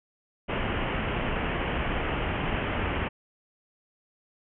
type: low-pass noise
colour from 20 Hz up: pink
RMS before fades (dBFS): -29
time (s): 0.48-3.09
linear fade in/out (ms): 20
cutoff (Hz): 3100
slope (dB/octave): 96
effects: none